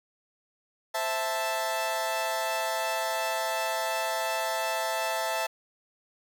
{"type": "chord", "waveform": "sawtooth", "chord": "A minor", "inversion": "first", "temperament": "equal", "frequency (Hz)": [523.3, 659.3, 880], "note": ["C5", "E5", "A5"], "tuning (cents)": [0, 0, 0], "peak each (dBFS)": [-33, -27, -27], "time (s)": [0.94, 5.47], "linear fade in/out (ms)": 10, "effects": ["9-bit"]}